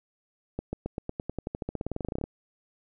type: accelerating click train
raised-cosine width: 2 ms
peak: -18 dBFS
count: 25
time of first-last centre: 0.59-2.24 s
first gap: 140 ms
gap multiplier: 0.93
effects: none